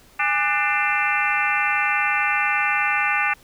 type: harmonic tone with a mistuned harmonic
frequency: 297.4 Hz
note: D4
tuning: 22 cents sharp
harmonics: 3 / 4 / 5 / 6 / 7 / 8 / 9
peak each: -26 / -26 / -26 / -26 / -26 / -26 / -26 dBFS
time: 0.19-3.34 s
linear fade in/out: 10 ms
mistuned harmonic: 3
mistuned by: -140 cents
effects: pink hiss -52 dBFS RMS until 3.43 s